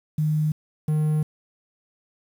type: tone pair in turn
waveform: sine / triangle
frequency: 153.4 / 153.4 Hz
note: D#3 / D#3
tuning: -24 / -24 cents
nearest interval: unison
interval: 0 cents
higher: neither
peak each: -19 / -17 dBFS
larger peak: second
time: 0.18-0.52 / 0.88-1.23 s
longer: second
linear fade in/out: 5 ms
effects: 8-bit